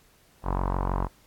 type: tone with low-pass filter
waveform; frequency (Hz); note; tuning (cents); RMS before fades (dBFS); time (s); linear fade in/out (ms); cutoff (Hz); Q
sawtooth; 46.24; F#1; 0; -27; 0.43-1.09; 50; 1000; 5.2
effects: pink hiss -60 dBFS RMS until 1.26 s + AAC 64 kbps